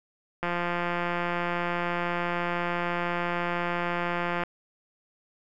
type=click train; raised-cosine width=0.5 ms; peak=-14 dBFS; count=698; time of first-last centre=0.43-4.436 s; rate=174 Hz; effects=none